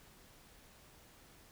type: silence
effects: pink hiss -61 dBFS RMS until 1.51 s